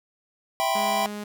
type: chord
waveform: square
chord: C major seventh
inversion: first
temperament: equal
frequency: 659.3 / 784 / 987.8 / 1046.5 Hz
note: E5 / G5 / B5 / C6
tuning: 0 / 0 / 0 / 0 cents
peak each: -28 / -26 / -30 / -32 dBFS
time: 0.6-1.06 s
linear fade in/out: 0 ms
type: tone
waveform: sawtooth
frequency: 207.7 Hz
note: G#3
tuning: in tune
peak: -28 dBFS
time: 0.75-1.24 s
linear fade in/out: 5 ms
effects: none